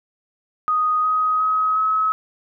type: tone with pitch steps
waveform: sine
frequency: 1244.5 / 1257.5 / 1270.6 / 1283.9 Hz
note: D#6 / D#6 / D#6 / E6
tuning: 0 / +18 / +36 / -46 cents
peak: -16 dBFS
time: 0.68-2.12 s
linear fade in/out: 0 ms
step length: 360 ms
effects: none